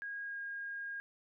sine tone with pitch glide, 1636 to 1624.7 Hz, G#6 to G#6, -26 to -38 cents, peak -39 dBFS, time 0.02-1 s, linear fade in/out 0 ms, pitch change -12 cents, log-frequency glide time 0.23-0.38 s, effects none

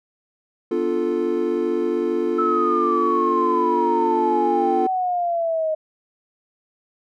triangle chord, B half-diminished seventh, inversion none, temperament equal, 246.9 / 293.7 / 349.2 / 440 Hz, B3 / D4 / F4 / A4, 0 / 0 / 0 / 0 cents, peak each -26 / -26 / -20 / -22 dBFS, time 0.71-4.87 s, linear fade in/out 5 ms
sine exponential sweep, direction down, 1318 to 622.3 Hz, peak -19 dBFS, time 2.38-5.75 s, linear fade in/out 10 ms
effects none

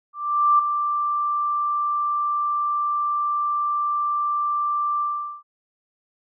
sine tone with ADSR envelope, 1178 Hz, D6, 5 cents sharp, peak -12 dBFS, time 0.13-5.43 s, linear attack 460 ms, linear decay 6 ms, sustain -8 dB, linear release 420 ms, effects none

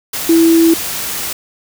sine tone in noise, 330.1 Hz, E4, 2 cents sharp, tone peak -6 dBFS, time 0.29-0.74 s, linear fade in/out 5 ms, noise white, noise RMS -21 dBFS, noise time 0.13-1.33 s, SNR +12 dB, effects none

